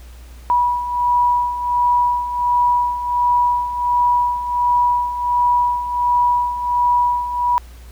sine beating tone pair, 973 / 974.4 Hz, B5 / B5, -26 / -24 cents, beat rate 1.4 Hz, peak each -21 / -15 dBFS, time 0.5-7.58 s, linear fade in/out 0 ms, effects added 60 Hz sine -36 dBFS peak until 7.91 s + pink hiss -48 dBFS RMS until 7.91 s

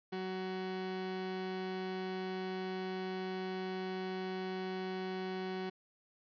30% pulse tone pair together, 186.9 / 373.8 Hz, F#3 / F#4, +18 / +18 cents, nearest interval octave, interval 1200 cents, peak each -38 / -39 dBFS, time 0.12-5.7 s, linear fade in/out 10 ms, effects resampled to 11025 Hz

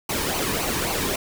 pink noise with flanger, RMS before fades -25 dBFS, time 0.09-1.16 s, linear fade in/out 5 ms, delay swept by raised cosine 0.56 to 1.5 ms, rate 3.7 Hz, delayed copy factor -0.6, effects none

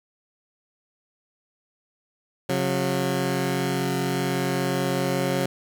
15% pulse tone pair together, 136.3 / 181.83 Hz, C#3 / F#3, -29 / -30 cents, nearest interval perfect fourth, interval 499 cents, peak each -19 dBFS, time 2.49-5.46 s, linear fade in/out 5 ms, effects none

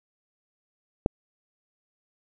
click, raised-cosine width 2 ms, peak -7 dBFS, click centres 1.061 s, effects none

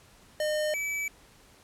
square tone pair in turn, 609 / 2299 Hz, D#5 / D7, -37 / -37 cents, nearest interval octave + major seventh, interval 2300 cents, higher second, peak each -27 / -30 dBFS, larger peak first, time 0.4-0.74 / 0.74-1.08 s, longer neither, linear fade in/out 2 ms, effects pink hiss -57 dBFS RMS until 1.63 s + low-pass 12000 Hz 12 dB/octave

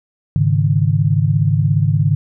sine chord, Ab suspended fourth, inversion none, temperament equal, 103.83 / 138.59 / 155.56 Hz, Ab2 / Db3 / Eb3, 0 / 0 / 0 cents, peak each -16 dBFS, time 0.36-2.15 s, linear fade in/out 0 ms, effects none

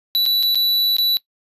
square tone with dropouts, 3951 Hz, B7, in tune, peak -15 dBFS, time 0.15-1.17 s, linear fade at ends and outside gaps 0 ms, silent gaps 0.255-0.262 / 0.427-0.432 / 0.547-0.555 / 0.967-0.984 s, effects noise-tail reverb RT60 0.1 s tail -20 dB re dry + resampled to 32000 Hz

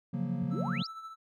triangle chord, Gb major seventh, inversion second, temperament equal, 138.59 / 174.61 / 185 / 233.1 Hz, Db3 / F3 / Gb3 / Bb3, 0 / 0 / 0 / 0 cents, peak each -34 dBFS, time 0.13-0.83 s, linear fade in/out 10 ms
sine exponential sweep, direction up, 102.3 to 5580 Hz, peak -36 dBFS, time 0.42-0.87 s, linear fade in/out 5 ms
triangle tone with tremolo, 1318.5 Hz, E6, in tune, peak -37 dBFS, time 0.5-1.16 s, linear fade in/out 50 ms, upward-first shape triangle, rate 13 Hz, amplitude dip 60%
effects none

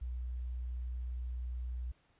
sine tone, 61.4 Hz, B1, 9 cents flat, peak -36 dBFS, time 0.01-1.92 s, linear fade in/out 10 ms, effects pink hiss -71 dBFS RMS until 2.19 s + resampled to 8000 Hz

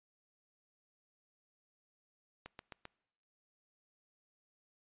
click train, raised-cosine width 0.3 ms, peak -30 dBFS, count 4, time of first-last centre 2.46-2.854 s, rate 7.62 Hz, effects noise-tail reverb RT60 0.9 s tail -24 dB re dry + resampled to 8000 Hz

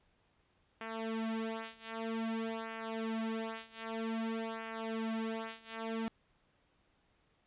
sawtooth tone with flanger, 224.4 Hz, A3, 34 cents sharp, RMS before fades -39 dBFS, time 0.81-6.08 s, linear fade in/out 0 ms, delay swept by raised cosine 0.24 to 4.44 ms, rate 0.52 Hz, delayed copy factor -0.95, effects pink hiss -73 dBFS RMS until 7.46 s + resampled to 8000 Hz

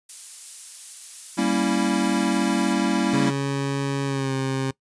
violet noise, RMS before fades -33 dBFS, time 0.09-2.73 s, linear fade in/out 5 ms
square chord, G diminished seventh, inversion none, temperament equal, 196 / 233.1 / 277.2 / 329.6 Hz, G3 / Bb3 / Db4 / Fb4, 0 / 0 / 0 / 0 cents, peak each -26 dBFS, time 1.37-3.31 s, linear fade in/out 20 ms
20% pulse tone with pitch glide, 138.7 to 133.67 Hz, C#3 to C3, +1 to +37 cents, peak -18 dBFS, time 3.13-4.71 s, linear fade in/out 5 ms, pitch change -64 cents, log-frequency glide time 4.05-4.33 s
effects noise-tail reverb RT60 0.1 s tail -21 dB re dry + resampled to 22050 Hz

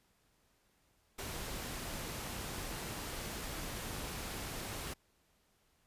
pink noise, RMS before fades -42 dBFS, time 1.18-4.94 s, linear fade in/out 10 ms, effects pink hiss -73 dBFS RMS until 5.86 s + resampled to 32000 Hz

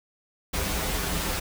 pink noise with comb filter, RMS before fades -28 dBFS, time 0.53-1.4 s, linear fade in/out 10 ms, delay 8.6 ms, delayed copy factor -0.95, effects none

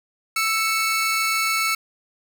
sawtooth tone pair together, 1323 / 2214 Hz, E6 / C#7, +6 / -3 cents, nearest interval major sixth, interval 891 cents, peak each -19 dBFS, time 0.36-1.75 s, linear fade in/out 5 ms, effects none

